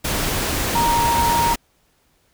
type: tone in noise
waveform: sine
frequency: 936 Hz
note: A#5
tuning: 7 cents sharp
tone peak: -16 dBFS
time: 0.75-1.54 s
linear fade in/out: 10 ms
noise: pink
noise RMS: -22 dBFS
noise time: 0.04-1.56 s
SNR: +3 dB
effects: pink hiss -62 dBFS RMS until 2.33 s